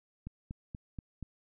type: click train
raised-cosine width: 5 ms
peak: -28 dBFS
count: 5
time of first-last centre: 0.27-1.227 s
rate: 4.18 Hz
effects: none